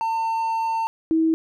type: tone pair in turn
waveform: triangle / sine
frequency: 902 / 322.4 Hz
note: A5 / E4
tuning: +43 / -38 cents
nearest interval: octave + tritone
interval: 1781 cents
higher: first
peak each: -19 / -16 dBFS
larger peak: second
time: 0.01-0.87 / 1.11-1.34 s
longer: first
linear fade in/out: 0 ms
effects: none